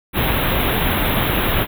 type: band-stop noise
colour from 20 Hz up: pink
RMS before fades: -18 dBFS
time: 0.13-1.67 s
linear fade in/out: 50 ms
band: 3800 to 11000 Hz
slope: 96 dB/octave
effects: none